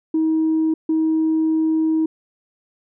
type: tone pair in turn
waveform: sine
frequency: 317.9 / 317.9 Hz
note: D#4 / D#4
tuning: +37 / +37 cents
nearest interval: unison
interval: 0 cents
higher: neither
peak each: -14 dBFS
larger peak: neither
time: 0.14-0.74 / 0.89-2.06 s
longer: second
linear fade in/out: 5 ms
effects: tanh soft clip ceiling -12 dBFS